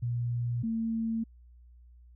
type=tone pair in turn; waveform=sine; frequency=120 / 225.7 Hz; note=B2 / A3; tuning=-49 / +44 cents; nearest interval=major seventh; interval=1093 cents; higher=second; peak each=-28 dBFS; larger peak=neither; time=0.02-0.63 / 0.63-1.24 s; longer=neither; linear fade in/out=10 ms; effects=added 60 Hz sine -52 dBFS peak until 2.15 s